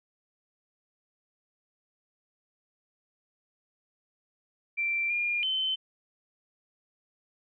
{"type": "tone with pitch steps", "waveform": "sine", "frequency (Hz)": [2351, 2413, 3068], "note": ["D7", "D7", "G7"], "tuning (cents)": [1, 46, -38], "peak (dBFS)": -26, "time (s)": [4.77, 5.76], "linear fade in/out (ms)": 20, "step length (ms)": 330, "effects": []}